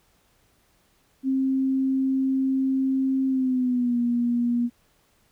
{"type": "tone with pitch glide", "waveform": "sine", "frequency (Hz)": [265.7, 239.5], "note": ["C4", "A#3"], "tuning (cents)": [27, 47], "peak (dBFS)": -20, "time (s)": [1.23, 4.7], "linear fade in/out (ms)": 50, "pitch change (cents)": -180, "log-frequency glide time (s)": [3.27, 3.98], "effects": ["pink hiss -64 dBFS RMS until 5.31 s"]}